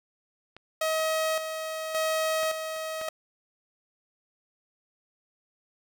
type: clicks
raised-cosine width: 0.3 ms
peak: -29 / -32 / -23 / -33 / -23 dBFS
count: 5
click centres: 0.566 / 0.998 / 2.432 / 2.764 / 3.014 s
type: tone with tremolo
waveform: sawtooth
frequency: 635 Hz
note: D#5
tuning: 35 cents sharp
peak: -21 dBFS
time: 0.81-3.09 s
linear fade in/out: 5 ms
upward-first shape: square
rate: 0.88 Hz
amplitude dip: 55%
effects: none